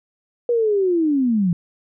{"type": "linear sweep", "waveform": "sine", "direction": "down", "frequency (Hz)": [486.6, 164.81], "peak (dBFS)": -15, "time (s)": [0.49, 1.53], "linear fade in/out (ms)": 2, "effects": []}